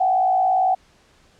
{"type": "tone with frequency modulation", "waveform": "sine", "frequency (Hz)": 750, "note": "F#5", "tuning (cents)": 23, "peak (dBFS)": -15, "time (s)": [0, 0.75], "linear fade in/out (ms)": 10, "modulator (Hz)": 58.3, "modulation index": 0.65, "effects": ["pink hiss -56 dBFS RMS until 1.39 s", "low-pass 7000 Hz 12 dB/octave"]}